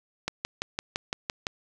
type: click train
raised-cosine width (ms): 0.2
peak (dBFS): -11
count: 8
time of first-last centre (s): 0.28-1.468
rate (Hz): 5.89
effects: none